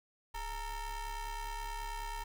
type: ring-modulated tone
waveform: 45% pulse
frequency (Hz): 447.3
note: A4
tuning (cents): +28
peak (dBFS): -35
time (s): 0.34-2.24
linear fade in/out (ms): 10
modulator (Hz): 482
effects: 11-bit